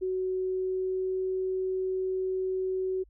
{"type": "tone with pitch glide", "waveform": "sine", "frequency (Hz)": [372.7, 375.1], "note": ["F#4", "F#4"], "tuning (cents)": [13, 24], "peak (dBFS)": -27, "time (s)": [0.01, 3.04], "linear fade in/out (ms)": 20, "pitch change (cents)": 11, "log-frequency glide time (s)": [0.36, 1.22], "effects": ["added 50 Hz sine -56 dBFS peak until 3.09 s"]}